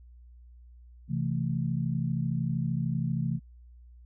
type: chord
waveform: sine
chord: A minor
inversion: first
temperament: just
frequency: 132 / 165 / 220 Hz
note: C3 / E3 / A3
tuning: +16 / +2 / 0 cents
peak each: -30 / -30 / -34 dBFS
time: 1.08-3.4 s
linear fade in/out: 50 ms
effects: added 60 Hz sine -49 dBFS peak until 4.05 s